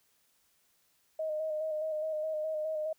sine tone with vibrato, 622.3 Hz, D#5, in tune, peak -31 dBFS, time 1.19-2.93 s, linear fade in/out 5 ms, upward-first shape square, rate 4.8 Hz, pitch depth 26 cents each way, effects white hiss -71 dBFS RMS until 2.98 s

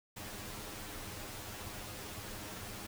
pink noise with comb filter, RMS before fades -45 dBFS, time 0.16-2.87 s, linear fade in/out 10 ms, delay 9.7 ms, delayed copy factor +0.75, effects none

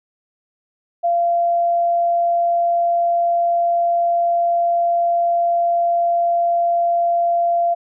sine tone, 688 Hz, F5, 26 cents flat, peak -14 dBFS, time 1.03-7.75 s, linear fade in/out 20 ms, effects none

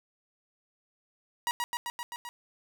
sawtooth tone with echo, 958 Hz, A#5, 47 cents sharp, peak -23 dBFS, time 1.47-1.51 s, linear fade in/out 0 ms, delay 130 ms, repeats 6, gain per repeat -2 dB, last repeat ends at 2.29 s, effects none

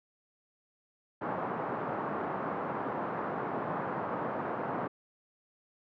white band-pass noise, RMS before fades -35 dBFS, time 1.21-4.88 s, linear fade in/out 10 ms, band 130 to 1200 Hz, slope 24 dB/octave, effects none

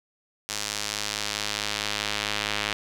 square tone with band-pass filter sweep, 52.3 Hz, G#1, 13 cents sharp, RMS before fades -30 dBFS, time 0.49-2.73 s, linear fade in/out 0 ms, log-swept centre 6000 to 3000 Hz, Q 1.1, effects none

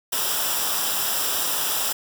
white noise with comb filter, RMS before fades -24 dBFS, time 0.12-1.93 s, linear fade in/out 10 ms, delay 0.46 ms, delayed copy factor -0.65, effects none

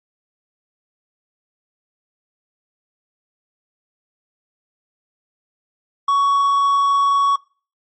triangle tone, 1119 Hz, C#6, 16 cents sharp, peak -11 dBFS, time 6.08-7.36 s, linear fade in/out 5 ms, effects noise-tail reverb RT60 0.4 s tail -24 dB re dry + MP3 32 kbps

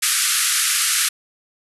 white band-pass noise, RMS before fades -19 dBFS, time 0.02-1.09 s, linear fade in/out 10 ms, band 1200 to 12000 Hz, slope 96 dB/octave, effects none

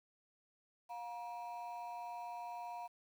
triangle ring-modulated tone, 830.6 Hz, G#5, in tune, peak -38 dBFS, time 0.89-2.88 s, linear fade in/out 20 ms, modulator 121 Hz, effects 11-bit

